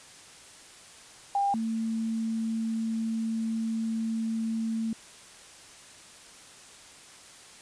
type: tone pair in turn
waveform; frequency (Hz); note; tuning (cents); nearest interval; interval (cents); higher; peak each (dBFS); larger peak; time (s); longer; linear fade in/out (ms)
sine; 800 / 224.5; G5 / A3; +35 / +35; octave + minor seventh; 2200; first; -23 / -27; first; 1.35-1.54 / 1.54-4.93; second; 2
effects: white hiss -50 dBFS RMS until 7.61 s + resampled to 22050 Hz